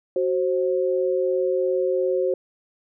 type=tone pair together; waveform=sine; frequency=372.8 / 530 Hz; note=F#4 / C5; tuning=+13 / +22 cents; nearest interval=tritone; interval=609 cents; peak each=-22 dBFS; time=0.16-2.34 s; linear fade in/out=2 ms; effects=none